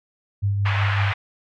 sine tone with tremolo, 100.3 Hz, G2, 40 cents sharp, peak -17 dBFS, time 0.42-1.13 s, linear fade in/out 20 ms, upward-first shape triangle, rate 5.4 Hz, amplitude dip 35%
white band-pass noise, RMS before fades -27 dBFS, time 0.65-1.14 s, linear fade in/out 10 ms, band 720 to 2500 Hz, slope 24 dB/octave
effects none

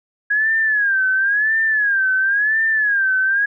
sine tone with vibrato, 1653 Hz, G#6, 9 cents flat, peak -14 dBFS, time 0.3-3.46 s, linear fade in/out 10 ms, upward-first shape sine, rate 0.96 Hz, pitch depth 140 cents each way, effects none

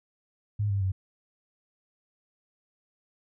sine tone with pitch steps, 103.83 / 99.2 / 94.77 Hz, G#2 / G2 / F#2, 0 / +21 / +42 cents, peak -24 dBFS, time 0.59-0.92 s, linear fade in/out 10 ms, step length 110 ms, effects none

